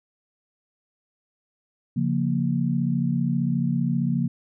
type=chord; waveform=sine; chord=Bb minor; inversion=first; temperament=just; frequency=139.85 / 174.81 / 233.1 Hz; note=Db3 / F3 / Bb3; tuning=+16 / +2 / 0 cents; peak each=-25 dBFS; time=1.96-4.28 s; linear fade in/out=10 ms; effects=none